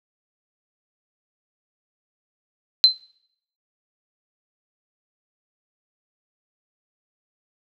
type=tone with exponential decay; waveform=sine; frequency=4083 Hz; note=C8; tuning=43 cents flat; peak=-5 dBFS; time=2.84-2.98 s; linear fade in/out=0 ms; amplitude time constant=29 ms; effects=noise-tail reverb RT60 0.7 s tail -23 dB re dry